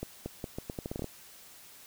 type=accelerating click train; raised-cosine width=2 ms; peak=-22 dBFS; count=12; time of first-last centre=0.03-1.043 s; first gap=230 ms; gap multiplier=0.79; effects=white hiss -53 dBFS RMS until 1.86 s